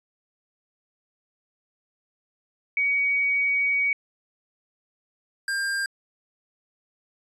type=tone pair in turn; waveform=sine / square; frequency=2254 / 1598.4 Hz; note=C#7 / G6; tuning=+28 / +33 cents; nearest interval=tritone; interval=595 cents; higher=first; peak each=-20 / -25 dBFS; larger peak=first; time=2.77-3.93 / 5.48-5.86 s; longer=first; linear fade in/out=2 ms; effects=resampled to 24000 Hz